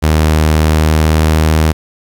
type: tone with pitch glide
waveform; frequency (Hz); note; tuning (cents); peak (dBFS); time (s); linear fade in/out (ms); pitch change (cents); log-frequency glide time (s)
sawtooth; 77.78 to 78.64; D#2 to D#2; 0 to +19; -4; 0.02-1.73; 20; +19; 0.57-1.55
effects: 7-bit